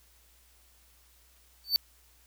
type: tone with exponential growth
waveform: square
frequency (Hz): 4538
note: C#8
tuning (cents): +40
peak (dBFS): -18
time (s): 1.64-1.76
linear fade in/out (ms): 0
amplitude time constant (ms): 26
effects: added 60 Hz sine -63 dBFS peak until 2.26 s + white hiss -63 dBFS RMS until 2.26 s